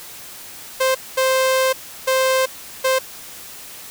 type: tone bursts at uneven times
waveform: sawtooth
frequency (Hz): 523.3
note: C5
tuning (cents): 0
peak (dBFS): -11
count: 4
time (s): 0.8-0.95 / 1.17-1.73 / 2.07-2.46 / 2.84-2.99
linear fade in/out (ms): 10
effects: white hiss -37 dBFS RMS until 3.9 s

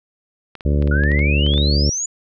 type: clicks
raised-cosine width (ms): 0.3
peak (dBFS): -19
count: 10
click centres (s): 0.553 / 0.608 / 0.824 / 0.875 / 1.037 / 1.117 / 1.192 / 1.465 / 1.538 / 1.579
type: harmonic tone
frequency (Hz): 72.5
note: D2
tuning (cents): -22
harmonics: 1 / 2 / 3 / 4 / 5 / 6 / 7 / 8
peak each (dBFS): -15 / -21 / -25 / -27 / -29 / -31 / -32 / -33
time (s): 0.65-1.9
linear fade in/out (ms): 5
type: exponential sweep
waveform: sine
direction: up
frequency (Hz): 1422 to 7040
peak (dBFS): -20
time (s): 0.91-2.06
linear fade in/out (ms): 5
effects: none

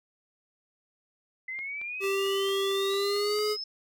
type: exponential sweep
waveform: sine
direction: up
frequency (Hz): 2026 to 5274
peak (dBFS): -33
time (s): 1.48-3.64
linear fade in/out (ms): 5
type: click train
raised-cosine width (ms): 0.3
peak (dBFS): -32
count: 9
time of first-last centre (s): 1.59-3.388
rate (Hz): 4.45
type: tone with pitch glide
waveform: square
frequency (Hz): 392 to 422.6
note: G4 to G#4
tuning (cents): 0 to +30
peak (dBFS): -27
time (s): 2-3.57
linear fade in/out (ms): 50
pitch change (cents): +130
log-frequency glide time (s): 2.89-3.42
effects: none

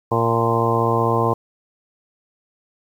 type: harmonic tone with a mistuned harmonic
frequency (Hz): 115.5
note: A#2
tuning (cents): -16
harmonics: 1 / 2 / 3 / 4 / 5 / 6 / 7 / 8 / 9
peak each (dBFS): -22 / -27 / -25 / -22 / -27 / -27 / -27 / -26 / -22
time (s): 0.11-1.34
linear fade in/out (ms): 10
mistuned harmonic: 8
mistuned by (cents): -30
effects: 8-bit

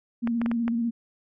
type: tone with vibrato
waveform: sine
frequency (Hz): 233.1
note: A#3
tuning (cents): 0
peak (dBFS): -23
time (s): 0.22-0.91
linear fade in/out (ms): 20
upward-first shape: square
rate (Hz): 16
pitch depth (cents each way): 32
type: clicks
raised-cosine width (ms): 0.5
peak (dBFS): -17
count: 5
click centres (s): 0.274 / 0.416 / 0.461 / 0.515 / 0.68
effects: none

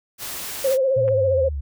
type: noise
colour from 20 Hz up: white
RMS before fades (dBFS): -31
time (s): 0.18-0.78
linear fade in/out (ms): 50
type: tone with vibrato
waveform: sine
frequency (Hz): 530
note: C5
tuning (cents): +22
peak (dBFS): -16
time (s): 0.64-1.49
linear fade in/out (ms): 10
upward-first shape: sine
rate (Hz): 15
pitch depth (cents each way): 57
type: linear sweep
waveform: sine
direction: down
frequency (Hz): 122 to 66.3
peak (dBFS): -24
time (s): 0.96-1.61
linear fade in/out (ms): 10
type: clicks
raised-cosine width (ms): 0.5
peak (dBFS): -24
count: 2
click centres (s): 1.08 / 1.087
effects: none

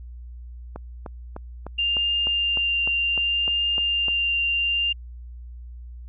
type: click train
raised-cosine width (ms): 1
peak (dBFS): -20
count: 12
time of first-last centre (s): 0.76-4.083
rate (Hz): 3.31
type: tone with vibrato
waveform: sine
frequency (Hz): 2794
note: F7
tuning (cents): 0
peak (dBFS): -20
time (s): 1.78-4.93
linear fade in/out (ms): 10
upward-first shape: triangle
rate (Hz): 0.66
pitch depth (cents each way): 10
effects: added 60 Hz sine -36 dBFS peak until 6.08 s

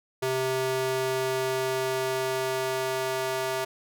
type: tone with high-pass filter sweep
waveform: square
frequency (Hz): 130.81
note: C3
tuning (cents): 0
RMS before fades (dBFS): -28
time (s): 0.22-3.65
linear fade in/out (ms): 10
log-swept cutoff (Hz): 330 to 530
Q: 1.3
effects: none

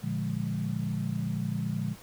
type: chord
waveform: sine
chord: Bb dominant seventh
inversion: none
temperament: equal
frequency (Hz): 116.54 / 146.83 / 174.61 / 207.7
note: Bb2 / D3 / F3 / Ab3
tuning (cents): 0 / 0 / 0 / 0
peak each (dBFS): -34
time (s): 0.01-1.96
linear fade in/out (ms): 50
effects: pink hiss -51 dBFS RMS until 2.02 s

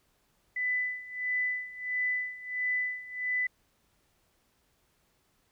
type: tone with tremolo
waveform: sine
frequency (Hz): 1997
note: B6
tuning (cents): +19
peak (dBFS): -26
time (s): 0.56-3.47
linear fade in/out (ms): 5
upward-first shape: sine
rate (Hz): 1.5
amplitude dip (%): 85
effects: pink hiss -71 dBFS RMS until 5.51 s

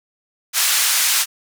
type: band-pass noise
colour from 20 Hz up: white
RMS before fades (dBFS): -17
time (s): 0.53-1.26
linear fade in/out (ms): 50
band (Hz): 1300 to 11000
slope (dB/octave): 12
effects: none

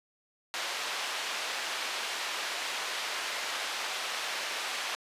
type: band-pass noise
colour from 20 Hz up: white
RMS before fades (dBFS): -35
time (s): 0.54-4.95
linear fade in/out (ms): 0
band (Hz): 590 to 3800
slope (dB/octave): 12
effects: resampled to 32000 Hz

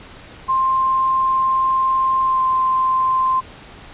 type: tone with pitch glide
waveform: sine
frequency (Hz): 1053 to 1042.7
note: C6 to C6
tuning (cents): +11 to -6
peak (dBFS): -14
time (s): 0.48-3.41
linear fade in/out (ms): 20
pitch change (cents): -17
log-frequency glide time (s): 2.24-2.43
effects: pink hiss -40 dBFS RMS until 3.93 s + resampled to 8000 Hz

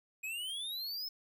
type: exponential sweep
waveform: square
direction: up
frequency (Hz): 2491 to 5280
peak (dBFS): -38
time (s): 0.23-1.09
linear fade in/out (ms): 10
effects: none

